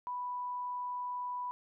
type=tone; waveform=sine; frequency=987.8 Hz; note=B5; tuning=in tune; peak=-35 dBFS; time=0.07-1.51 s; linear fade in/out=0 ms; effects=none